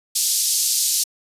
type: band-pass noise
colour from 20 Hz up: pink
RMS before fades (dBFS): -20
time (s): 0.15-1.04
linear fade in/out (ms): 10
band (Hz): 4600 to 13000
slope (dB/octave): 24
effects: resampled to 32000 Hz